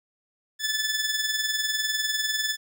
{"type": "tone with tremolo", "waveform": "15% pulse", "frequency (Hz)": 1739, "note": "A6", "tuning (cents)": -21, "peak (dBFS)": -16, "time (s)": [0.59, 2.57], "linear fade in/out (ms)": 50, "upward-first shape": "sine", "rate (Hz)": 20, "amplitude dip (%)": 55, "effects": []}